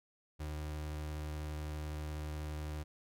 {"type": "tone with vibrato", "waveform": "35% pulse", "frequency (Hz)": 76, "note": "D#2", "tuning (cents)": -40, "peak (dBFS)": -37, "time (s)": [0.39, 2.84], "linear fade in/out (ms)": 20, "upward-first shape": "sine", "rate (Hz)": 17, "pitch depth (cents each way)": 9, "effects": []}